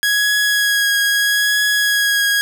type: tone with vibrato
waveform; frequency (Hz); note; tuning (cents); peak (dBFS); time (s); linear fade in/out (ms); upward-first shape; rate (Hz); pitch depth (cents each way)
sawtooth; 1661.2; G#6; 0; -10; 0.03-2.41; 0; triangle; 0.78; 18
effects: none